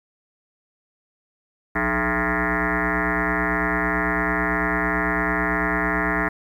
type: tone with frequency modulation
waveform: sine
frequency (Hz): 1041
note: C6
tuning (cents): -9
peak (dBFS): -19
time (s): 1.75-6.29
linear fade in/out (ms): 10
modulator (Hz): 123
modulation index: 7.7
effects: 9-bit